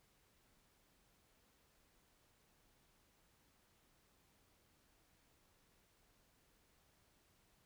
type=silence; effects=pink hiss -74 dBFS RMS until 7.65 s